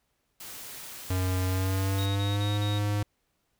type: noise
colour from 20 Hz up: white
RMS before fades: -42 dBFS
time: 0.4-2.06 s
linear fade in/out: 5 ms
type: tone with pitch glide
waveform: square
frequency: 92.5 to 103.23 Hz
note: F#2 to G#2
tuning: 0 to -10 cents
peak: -26 dBFS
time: 1.1-3.03 s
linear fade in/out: 5 ms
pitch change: +190 cents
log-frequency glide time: 1.46-2.51 s
type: tone bursts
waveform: sine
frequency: 3774 Hz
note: A#7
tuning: 21 cents sharp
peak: -36 dBFS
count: 4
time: 1.98-2.79 s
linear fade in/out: 10 ms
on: 180 ms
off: 30 ms
effects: pink hiss -75 dBFS RMS until 3.59 s